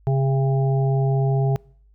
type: harmonic tone with a mistuned harmonic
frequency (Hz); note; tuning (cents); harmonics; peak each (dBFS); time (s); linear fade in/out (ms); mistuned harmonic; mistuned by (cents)
135.3; C#3; -42; 1 / 3 / 5 / 6; -17 / -27 / -31 / -33; 0.07-1.56; 0; 6; -23
effects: noise-tail reverb RT60 0.6 s tail -26 dB re dry + added 51 Hz sine -51 dBFS peak until 1.94 s